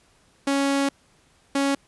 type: tone pair in turn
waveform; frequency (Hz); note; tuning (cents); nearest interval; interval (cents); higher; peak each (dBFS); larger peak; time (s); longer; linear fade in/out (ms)
sawtooth; 277.4 / 277.4; C#4 / C#4; +1 / +1; unison; 0; neither; -16; neither; 0.47-0.89 / 1.55-1.75; first; 5
effects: pink hiss -60 dBFS RMS until 1.87 s + resampled to 24000 Hz